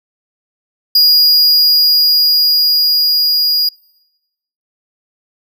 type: tone with level ramp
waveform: square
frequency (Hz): 4872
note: D#8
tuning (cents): -37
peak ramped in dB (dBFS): -6 to -11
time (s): 0.95-3.69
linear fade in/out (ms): 5
effects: noise-tail reverb RT60 1.0 s tail -26 dB re dry